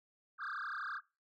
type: tone with frequency modulation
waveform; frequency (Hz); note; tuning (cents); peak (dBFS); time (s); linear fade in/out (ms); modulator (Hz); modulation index
sine; 1396.9; F6; 0; -36; 0.38-1.01; 50; 32; 7.5
effects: noise-tail reverb RT60 0.3 s tail -24 dB re dry + tanh soft clip ceiling -37 dBFS